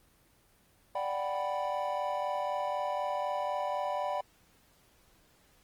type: chord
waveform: triangle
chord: G major seventh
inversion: second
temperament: equal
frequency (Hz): 587.3 / 740 / 784 / 987.8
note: D5 / F#5 / G5 / B5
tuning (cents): 0 / 0 / 0 / 0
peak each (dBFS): -33 / -35 / -36 / -34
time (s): 0.95-4.21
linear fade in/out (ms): 5
effects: pink hiss -65 dBFS RMS until 5.63 s + Opus 24 kbps